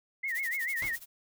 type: tone with vibrato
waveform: sine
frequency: 2000 Hz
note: B6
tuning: 21 cents sharp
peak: -30 dBFS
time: 0.23-0.96 s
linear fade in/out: 10 ms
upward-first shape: sine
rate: 6.8 Hz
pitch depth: 160 cents each way
type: noise with tremolo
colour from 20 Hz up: blue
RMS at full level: -40 dBFS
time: 0.27-1.06 s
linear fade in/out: 50 ms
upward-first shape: sine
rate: 12 Hz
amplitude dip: 95%
type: noise with exponential decay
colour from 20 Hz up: pink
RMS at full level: -38 dBFS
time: 0.82-1.06 s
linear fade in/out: 2 ms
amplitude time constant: 51 ms
effects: none